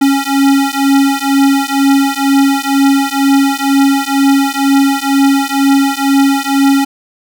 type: beating tone pair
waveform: square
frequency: 274.4 / 276.5 Hz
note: C#4 / C#4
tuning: -17 / -4 cents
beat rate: 2.1 Hz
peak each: -12 dBFS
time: 0.01-6.85 s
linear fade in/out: 10 ms
effects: none